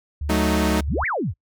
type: tone with pitch glide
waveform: sine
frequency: 73.42 to 71.74 Hz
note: D2 to D2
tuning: 0 to -40 cents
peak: -24 dBFS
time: 0.21-1.04 s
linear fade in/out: 5 ms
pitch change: -40 cents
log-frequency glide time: 0.4-0.7 s
type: chord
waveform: sawtooth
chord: D# diminished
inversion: first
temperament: equal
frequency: 185 / 220 / 311.1 Hz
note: F#3 / A3 / D#4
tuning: 0 / 0 / 0 cents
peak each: -19 dBFS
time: 0.29-0.81 s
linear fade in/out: 10 ms
type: exponential two-way sweep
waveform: sine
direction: up then down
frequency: 62.2 to 2349 to 62.2 Hz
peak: -21 dBFS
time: 0.86-1.34 s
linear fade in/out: 50 ms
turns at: 1.06 s
effects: noise-tail reverb RT60 0.1 s tail -25 dB re dry